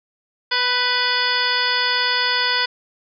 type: harmonic tone with a mistuned harmonic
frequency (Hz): 493.9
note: B4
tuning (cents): 0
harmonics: 1 / 2 / 3 / 4 / 5 / 6 / 7 / 9 / 10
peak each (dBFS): -32 / -25 / -23 / -25 / -31 / -28 / -25 / -25 / -25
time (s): 0.51-2.66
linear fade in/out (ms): 10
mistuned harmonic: 3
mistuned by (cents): +18
effects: none